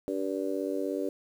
harmonic tone, 96.5 Hz, G2, 27 cents flat, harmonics 3 / 4 / 5 / 6, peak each -33 / -34 / -35 / -36 dBFS, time 0.08-1.09 s, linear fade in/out 0 ms, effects 9-bit

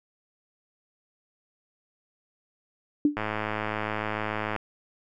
sine tone with exponential decay, 294.1 Hz, D4, 3 cents sharp, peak -14 dBFS, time 3.05-3.2 s, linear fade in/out 2 ms, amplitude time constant 32 ms
click train, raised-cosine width 0.5 ms, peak -14 dBFS, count 150, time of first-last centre 3.17-4.563 s, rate 107 Hz
effects none

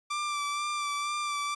sawtooth tone with vibrato, 1174.7 Hz, D6, in tune, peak -26 dBFS, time 0.1-1.55 s, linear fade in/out 10 ms, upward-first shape sine, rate 2.1 Hz, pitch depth 24 cents each way, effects resampled to 22050 Hz

